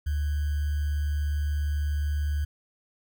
sine tone with sample-and-hold, 73.6 Hz, D2, 4 cents sharp, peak -24 dBFS, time 0.06-2.45 s, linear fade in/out 10 ms, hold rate 1575 Hz, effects none

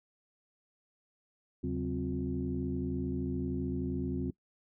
sine tone cluster, 78.3 / 137.2 / 187.4 / 260.5 / 355.6 Hz, D#2 / C#3 / F#3 / C4 / F4, +11 / -17 / +22 / -7 / +31 cents, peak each -38 / -39 / -38 / -35 / -39 dBFS, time 1.63-4.31 s, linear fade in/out 10 ms, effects noise-tail reverb RT60 0.1 s tail -22 dB re dry + tanh soft clip ceiling -21 dBFS

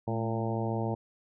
harmonic tone with a mistuned harmonic, 113.8 Hz, A#2, 41 cents flat, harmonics 1 / 2 / 3 / 4 / 5 / 6 / 7 / 8, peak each -32 / -35 / -37 / -38 / -39 / -40 / -40 / -41 dBFS, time 0.07-0.95 s, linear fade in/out 10 ms, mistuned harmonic 2, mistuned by -61 cents, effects none

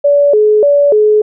sine tone with vibrato, 493.9 Hz, B4, in tune, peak -5 dBFS, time 0.04-1.22 s, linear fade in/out 10 ms, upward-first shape square, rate 1.7 Hz, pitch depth 260 cents each way, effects none

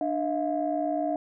sine tone cluster, 297.3 / 643 / 703 Hz, D4 / E5 / F5, +21 / -43 / +11 cents, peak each -29 dBFS, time 0.01-1.16 s, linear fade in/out 2 ms, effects tanh soft clip ceiling -16 dBFS

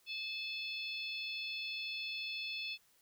harmonic tone, 866 Hz, A5, 28 cents flat, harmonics 3 / 4 / 5 / 6, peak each -41 / -44 / -46 / -52 dBFS, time 0.06-2.78 s, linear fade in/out 50 ms, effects white hiss -70 dBFS RMS until 3.01 s

